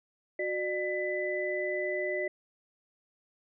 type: tone cluster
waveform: sine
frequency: 367.4 / 602 / 1998 Hz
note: F#4 / D5 / B6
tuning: -12 / +43 / +20 cents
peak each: -34 / -33 / -34 dBFS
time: 0.39-2.28 s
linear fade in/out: 5 ms
effects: none